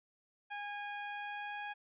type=tone with pitch glide; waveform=20% pulse; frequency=820 to 825.2 Hz; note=G#5 to G#5; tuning=-22 to -11 cents; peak=-35 dBFS; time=0.5-1.74 s; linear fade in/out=20 ms; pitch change=+11 cents; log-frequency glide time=1-1.61 s; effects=resampled to 8000 Hz